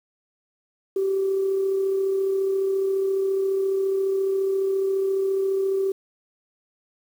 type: tone with amplitude modulation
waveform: sine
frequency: 387.4 Hz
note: G4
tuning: 20 cents flat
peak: -18 dBFS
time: 0.96-5.92 s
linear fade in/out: 5 ms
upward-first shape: sine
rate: 34.5 Hz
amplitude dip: 30%
effects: tanh soft clip ceiling -14 dBFS + 8-bit